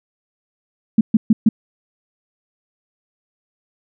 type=tone bursts; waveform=sine; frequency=220 Hz; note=A3; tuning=in tune; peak=-7 dBFS; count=4; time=0.98-1.49 s; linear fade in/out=5 ms; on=30 ms; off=130 ms; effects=none